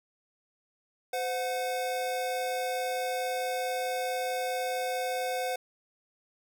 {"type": "tone pair together", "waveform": "square", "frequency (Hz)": [512.2, 730], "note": ["C5", "F#5"], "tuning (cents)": [-37, -24], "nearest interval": "tritone", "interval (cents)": 613, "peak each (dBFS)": [-33, -33], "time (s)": [1.13, 5.56], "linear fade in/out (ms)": 5, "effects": []}